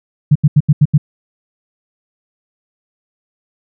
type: tone bursts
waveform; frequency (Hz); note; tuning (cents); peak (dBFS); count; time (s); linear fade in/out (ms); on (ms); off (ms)
sine; 147.7; D3; +10; -4; 6; 0.31-0.98; 10; 45; 80
effects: none